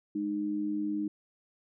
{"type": "tone pair together", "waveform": "sine", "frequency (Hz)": [207.7, 306.9], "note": ["G#3", "D#4"], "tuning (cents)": [0, -24], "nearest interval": "perfect fifth", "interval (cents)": 676, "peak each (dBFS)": [-36, -30], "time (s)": [0.15, 1.08], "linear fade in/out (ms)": 5, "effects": []}